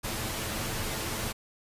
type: noise with comb filter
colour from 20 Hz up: pink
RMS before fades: -33 dBFS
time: 0.03-1.33 s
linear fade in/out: 20 ms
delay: 9.2 ms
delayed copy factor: +0.55
effects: resampled to 32000 Hz